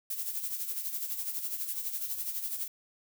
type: noise with tremolo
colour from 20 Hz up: violet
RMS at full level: -33 dBFS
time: 0.1-2.68 s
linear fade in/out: 5 ms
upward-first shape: sine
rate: 12 Hz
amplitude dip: 60%
effects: none